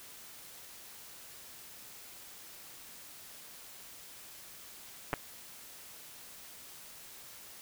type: clicks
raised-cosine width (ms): 0.5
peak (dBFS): -16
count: 2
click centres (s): 5.131 / 5.138
effects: white hiss -51 dBFS RMS until 7.61 s